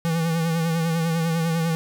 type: tone with vibrato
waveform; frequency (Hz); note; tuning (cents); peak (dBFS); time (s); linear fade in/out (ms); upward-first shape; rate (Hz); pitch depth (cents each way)
square; 164.81; E3; 0; -21; 0.05-1.75; 0; sine; 10; 46
effects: none